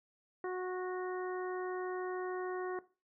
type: harmonic tone with a mistuned harmonic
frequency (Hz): 366.7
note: F#4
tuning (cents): -15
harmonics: 1 / 2 / 3 / 4 / 5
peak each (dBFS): -36 / -44 / -46 / -50 / -50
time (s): 0.44-2.79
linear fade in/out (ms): 2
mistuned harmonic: 5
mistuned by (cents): +18
effects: noise-tail reverb RT60 0.3 s tail -17 dB re dry